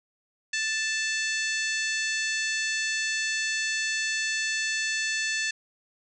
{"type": "harmonic tone", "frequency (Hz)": 880, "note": "A5", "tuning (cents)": 0, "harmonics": [2, 3, 4, 5, 6, 7, 8, 9], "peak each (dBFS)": [-29, -32, -37, -35, -41, -36, -39, -42], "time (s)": [0.53, 5.51], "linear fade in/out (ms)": 5, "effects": []}